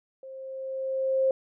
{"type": "tone with level ramp", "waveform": "sine", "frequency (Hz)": 530, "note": "C5", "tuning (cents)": 22, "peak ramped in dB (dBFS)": [-40, -19], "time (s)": [0.23, 1.31], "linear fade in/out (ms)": 2, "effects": []}